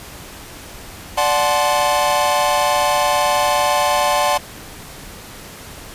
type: chord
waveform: 45% pulse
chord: D dominant seventh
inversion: none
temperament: equal with one note detuned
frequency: 587.3 / 740 / 865.9 / 1046.5 Hz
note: D5 / F#5 / A5 / C6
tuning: 0 / 0 / -28 / 0 cents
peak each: -20 dBFS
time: 1.17-4.38 s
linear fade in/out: 10 ms
effects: pink hiss -36 dBFS RMS until 5.94 s + resampled to 32000 Hz